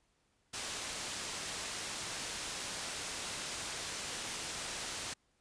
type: low-pass noise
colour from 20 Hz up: white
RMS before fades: -41 dBFS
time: 0.53-5.14 s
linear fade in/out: 10 ms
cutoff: 8000 Hz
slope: 12 dB/octave
effects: pink hiss -75 dBFS RMS until 5.4 s + resampled to 22050 Hz